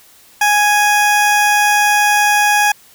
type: tone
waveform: 20% pulse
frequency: 830.6 Hz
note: G#5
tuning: in tune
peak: -5 dBFS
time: 0.41-2.72 s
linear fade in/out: 5 ms
effects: white hiss -46 dBFS RMS until 2.94 s